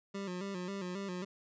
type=tone with vibrato; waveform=25% pulse; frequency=188.7 Hz; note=F#3; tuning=34 cents sharp; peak=-34 dBFS; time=0.14-1.25 s; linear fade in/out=10 ms; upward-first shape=square; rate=3.7 Hz; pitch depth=83 cents each way; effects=resampled to 16000 Hz